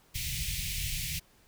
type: band-stop noise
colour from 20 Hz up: pink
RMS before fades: -34 dBFS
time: 0.14-1.2 s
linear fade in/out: 20 ms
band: 160 to 2100 Hz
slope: 48 dB/octave
effects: pink hiss -63 dBFS RMS until 1.47 s

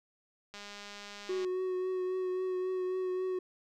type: click train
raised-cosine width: 0.2 ms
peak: -29 dBFS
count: 186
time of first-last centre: 0.54-1.447 s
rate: 204 Hz
type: tone with vibrato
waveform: triangle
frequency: 370 Hz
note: F#4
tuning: in tune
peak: -29 dBFS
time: 1.29-3.39 s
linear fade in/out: 5 ms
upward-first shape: triangle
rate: 3.7 Hz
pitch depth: 21 cents each way
effects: none

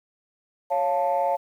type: chord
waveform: sine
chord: Db augmented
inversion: none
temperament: equal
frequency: 554.4 / 698.5 / 880 Hz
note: Db5 / F5 / A5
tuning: 0 / 0 / 0 cents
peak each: -24 dBFS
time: 0.7-1.37 s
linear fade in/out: 20 ms
effects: tanh soft clip ceiling -14 dBFS + 9-bit

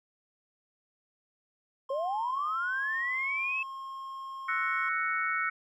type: tone with pitch glide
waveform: triangle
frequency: 1060 to 1072.9 Hz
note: C6 to C6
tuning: +22 to +43 cents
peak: -36 dBFS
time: 1.89-4.89 s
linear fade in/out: 5 ms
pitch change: +21 cents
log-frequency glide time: 2.56-3.16 s
type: linear sweep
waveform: sine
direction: up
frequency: 525 to 2637 Hz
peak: -29 dBFS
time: 1.9-3.63 s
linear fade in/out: 5 ms
type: chord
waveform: sine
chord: F# dominant seventh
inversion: third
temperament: equal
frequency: 1318.5 / 1480 / 1864.7 / 2217 Hz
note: E6 / F#6 / A#6 / C#7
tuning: 0 / 0 / 0 / 0 cents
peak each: -32 / -33 / -36 / -33 dBFS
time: 4.48-5.5 s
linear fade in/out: 10 ms
effects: none

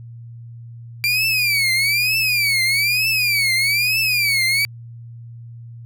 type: tone with vibrato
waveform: 30% pulse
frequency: 2349 Hz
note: D7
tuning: in tune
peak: -13 dBFS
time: 1.04-4.65 s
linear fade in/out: 0 ms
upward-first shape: triangle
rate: 1.1 Hz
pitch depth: 220 cents each way
effects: added 117 Hz sine -34 dBFS peak until 5.85 s

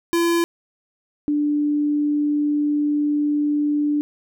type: tone pair in turn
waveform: square / sine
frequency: 339.4 / 294.6 Hz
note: F4 / D4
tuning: -49 / +6 cents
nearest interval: major second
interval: 245 cents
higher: first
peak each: -17 dBFS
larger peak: neither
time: 0.13-0.44 / 1.28-4.01 s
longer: second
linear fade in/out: 0 ms
effects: none

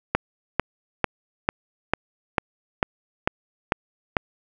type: click train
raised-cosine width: 0.5 ms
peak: -3 dBFS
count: 10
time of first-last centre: 0.15-4.168 s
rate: 2.24 Hz
effects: none

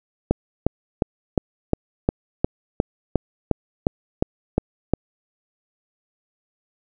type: click train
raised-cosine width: 2 ms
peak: -3 dBFS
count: 14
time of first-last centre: 0.31-4.936 s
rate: 2.81 Hz
effects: none

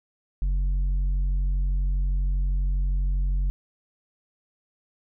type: tone with tanh clipping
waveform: sine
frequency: 46.25 Hz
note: F#1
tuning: in tune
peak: -22 dBFS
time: 0.42-3.5 s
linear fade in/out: 0 ms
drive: 5 dB
effects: none

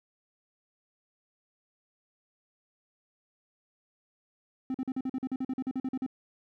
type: tone bursts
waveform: triangle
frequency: 260.5 Hz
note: C4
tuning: 7 cents flat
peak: -27 dBFS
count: 16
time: 4.7-6.064 s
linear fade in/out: 2 ms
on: 44 ms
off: 44 ms
effects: none

